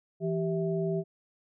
sine tone cluster, 166.1 / 389.7 / 652 Hz, E3 / G4 / E5, +13 / -10 / -19 cents, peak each -30 / -30 / -36 dBFS, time 0.2-1.04 s, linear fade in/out 50 ms, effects none

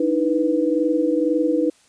sine tone cluster, 301.2 / 323.2 / 493.9 Hz, D4 / E4 / B4, +44 / -34 / 0 cents, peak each -21 dBFS, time 0-1.7 s, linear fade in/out 5 ms, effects white hiss -56 dBFS RMS until 1.88 s + resampled to 22050 Hz

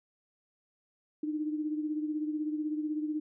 sine beating tone pair, 303.3 / 319.3 Hz, D#4 / D#4, -44 / +45 cents, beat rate 16 Hz, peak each -31 / -39 dBFS, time 1.23-3.2 s, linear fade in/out 5 ms, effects none

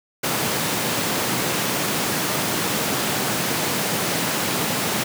pink high-pass noise, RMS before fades -23 dBFS, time 0.23-5.04 s, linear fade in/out 10 ms, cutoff 130 Hz, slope 24 dB/octave, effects none

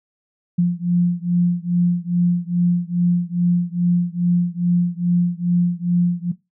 sine beating tone pair, 174.2 / 176.6 Hz, F3 / F3, -4 / +20 cents, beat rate 2.4 Hz, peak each -18 dBFS, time 0.58-6.32 s, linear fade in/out 10 ms, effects noise-tail reverb RT60 0.2 s tail -17 dB re dry

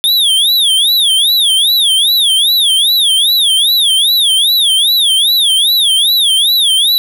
square tone with vibrato, 3506 Hz, A7, 7 cents flat, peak -8 dBFS, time 0.04-6.98 s, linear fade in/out 0 ms, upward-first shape sine, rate 2.5 Hz, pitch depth 220 cents each way, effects none

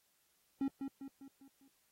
triangle tone with echo, 272.8 Hz, C#4, 28 cents flat, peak -30 dBFS, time 0.61-0.68 s, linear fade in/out 2 ms, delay 200 ms, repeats 5, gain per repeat -6 dB, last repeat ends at 1.68 s, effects white hiss -75 dBFS RMS until 1.91 s + AAC 48 kbps

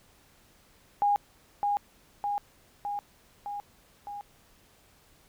sine tone with echo, 817 Hz, G#5, 29 cents flat, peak -21 dBFS, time 1.02-1.16 s, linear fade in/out 0 ms, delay 610 ms, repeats 5, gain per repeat -3 dB, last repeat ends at 4.21 s, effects pink hiss -61 dBFS RMS until 5.28 s

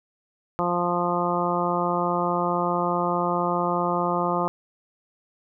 harmonic tone, 175.3 Hz, F3, 7 cents sharp, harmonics 1 / 2 / 3 / 4 / 5 / 6 / 7, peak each -29 / -29 / -29 / -29 / -29 / -29 / -29 dBFS, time 0.59-4.48 s, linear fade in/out 0 ms, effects none

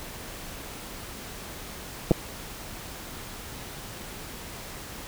clicks, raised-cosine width 2 ms, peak -6 dBFS, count 2, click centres 2.11 / 2.116 s, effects pink hiss -40 dBFS RMS until 5.07 s

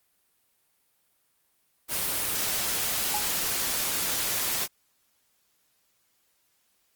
white noise, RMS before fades -28 dBFS, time 1.88-4.68 s, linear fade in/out 50 ms
sine tone with exponential decay, 836 Hz, G#5, 11 cents sharp, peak -25 dBFS, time 3.14-3.3 s, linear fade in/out 2 ms, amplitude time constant 33 ms
effects white hiss -70 dBFS RMS until 6.95 s + Opus 32 kbps

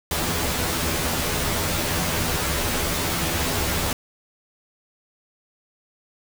pink noise with comb filter, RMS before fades -24 dBFS, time 0.11-3.93 s, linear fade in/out 2 ms, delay 12 ms, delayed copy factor +0.9, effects none

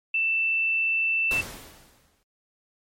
sine tone, 2663 Hz, E7, 17 cents sharp, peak -21 dBFS, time 0.14-1.41 s, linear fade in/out 5 ms
pink noise with exponential decay, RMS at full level -31 dBFS, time 1.31-2.23 s, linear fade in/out 1 ms, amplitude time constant 200 ms
clicks, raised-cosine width 1 ms, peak -23 / -32 dBFS, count 2, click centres 1.338 / 1.352 s
effects MP3 64 kbps

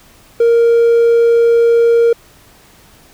triangle tone, 466.2 Hz, A#4, in tune, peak -4 dBFS, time 0.4-2.13 s, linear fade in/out 5 ms, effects tanh soft clip ceiling -1 dBFS + pink hiss -45 dBFS RMS until 3.13 s

